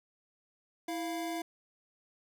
square tone pair together, 328.5 / 696 Hz, E4 / F5, -6 / -6 cents, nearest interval octave + minor second, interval 1300 cents, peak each -37 / -39 dBFS, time 0.88-1.42 s, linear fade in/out 5 ms, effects none

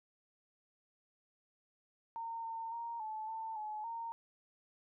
sine tone with pitch steps, 916 / 908 / 931 / 868 / 892 / 853 / 921 Hz, A#5 / A#5 / A#5 / A5 / A5 / G#5 / A#5, -31 / -46 / -2 / -24 / +23 / +46 / -21 cents, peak -39 dBFS, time 2.16-4.12 s, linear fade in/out 0 ms, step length 280 ms, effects none

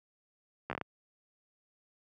slowing click train, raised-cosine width 0.5 ms, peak -20 dBFS, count 6, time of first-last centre 0.7-0.813 s, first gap 13 ms, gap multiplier 1.28, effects high-pass 100 Hz 12 dB/octave

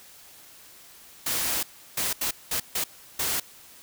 white noise bursts at uneven times, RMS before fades -27 dBFS, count 6, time 1.26-1.63 / 1.97-2.13 / 2.21-2.31 / 2.51-2.6 / 2.75-2.84 / 3.19-3.4 s, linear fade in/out 5 ms, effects white hiss -50 dBFS RMS until 3.82 s

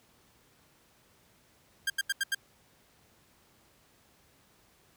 sawtooth tone bursts, 1600 Hz, G6, 35 cents sharp, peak -23 dBFS, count 5, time 1.87-2.348 s, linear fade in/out 5 ms, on 30 ms, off 82 ms, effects pink hiss -64 dBFS RMS until 4.96 s + high-pass 60 Hz 12 dB/octave

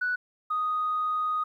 sine tone pair in turn, 1480 / 1244.5 Hz, F#6 / D#6, 0 / 0 cents, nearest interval minor third, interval 300 cents, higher first, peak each -24 / -24 dBFS, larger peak neither, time 0.01-0.16 / 0.5-1.44 s, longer second, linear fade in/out 10 ms, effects tanh soft clip ceiling -20 dBFS + 11-bit

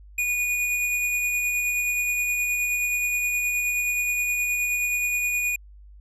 square tone with tremolo, 2456 Hz, D#7, 23 cents flat, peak -22 dBFS, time 0.18-5.56 s, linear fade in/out 5 ms, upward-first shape sine, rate 9.5 Hz, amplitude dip 25%, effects added 50 Hz sine -44 dBFS peak until 6 s + resampled to 32000 Hz

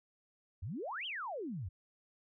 sine exponential two-way sweep, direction up then down, 77.78 to 3322 to 78.9 Hz, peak -38 dBFS, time 0.62-1.69 s, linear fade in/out 10 ms, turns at 1.06 s, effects none

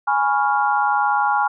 sine chord, C# dominant seventh, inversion second, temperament equal, 830.6 / 987.8 / 1108.7 / 1396.9 Hz, G#5 / B5 / C#6 / E#6, 0 / 0 / 0 / 0 cents, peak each -18 / -24 / -24 / -22 dBFS, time 0.07-1.48 s, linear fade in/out 10 ms, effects none

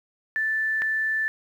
sine tone pair in turn, 1760 / 1760 Hz, A6 / A6, 0 / 0 cents, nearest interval unison, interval 0 cents, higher neither, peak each -22 dBFS, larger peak neither, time 0.36-0.82 / 0.82-1.28 s, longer neither, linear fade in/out 0 ms, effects 9-bit

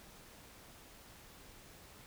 silence, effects pink hiss -57 dBFS RMS until 2.06 s

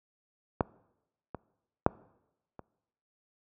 clicks, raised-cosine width 1 ms, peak -10 / -23 / -6 / -29 dBFS, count 4, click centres 0.608 / 1.347 / 1.864 / 2.593 s, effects noise-tail reverb RT60 0.9 s tail -23 dB re dry + high-pass 60 Hz 12 dB/octave

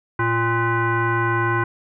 sine tone with frequency modulation, 577 Hz, D5, 31 cents flat, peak -17 dBFS, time 0.19-1.64 s, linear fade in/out 5 ms, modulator 462 Hz, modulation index 2.5, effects none

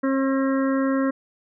harmonic tone, 268.9 Hz, C4, 47 cents sharp, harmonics 1 / 2 / 4 / 5 / 6 / 7, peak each -20 / -26 / -32 / -34 / -36 / -37 dBFS, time 0.03-1.11 s, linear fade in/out 10 ms, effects none

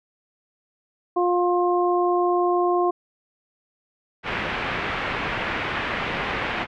harmonic tone, 354.2 Hz, F4, 24 cents sharp, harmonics 1 / 2 / 3, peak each -20 / -23 / -25 dBFS, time 1.16-2.91 s, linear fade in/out 10 ms
white low-pass noise, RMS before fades -27 dBFS, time 4.23-6.67 s, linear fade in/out 50 ms, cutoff 2500 Hz, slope 24 dB/octave
effects none

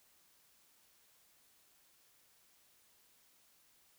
silence, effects white hiss -69 dBFS RMS until 3.98 s

